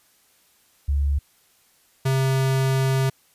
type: tone pair in turn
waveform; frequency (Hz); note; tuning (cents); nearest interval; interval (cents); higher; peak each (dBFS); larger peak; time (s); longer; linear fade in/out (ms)
sine / square; 70.8 / 133.27; C#2 / C3; +37 / +32; major seventh; 1095; second; -18 / -19; first; 0.88-1.19 / 2.05-3.1; second; 10
effects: white hiss -60 dBFS RMS until 3.34 s + resampled to 32000 Hz